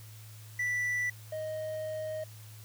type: tone pair in turn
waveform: triangle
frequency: 1970 / 623.9 Hz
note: B6 / D#5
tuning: -5 / +5 cents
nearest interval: octave + minor sixth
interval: 1990 cents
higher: first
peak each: -27 / -32 dBFS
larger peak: first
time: 0.59-1.1 / 1.32-2.24 s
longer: second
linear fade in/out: 5 ms
effects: added 108 Hz sine -47 dBFS peak until 2.64 s + white hiss -55 dBFS RMS until 2.64 s